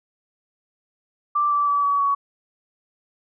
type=tone with pitch steps; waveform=sine; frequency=1174.7 / 1161.9 / 1149.2 / 1136.7 / 1124.2 Hz; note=D6 / D6 / D6 / C#6 / C#6; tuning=0 / -19 / -38 / +43 / +24 cents; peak=-17 dBFS; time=1.35-2.15 s; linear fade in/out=10 ms; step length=160 ms; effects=none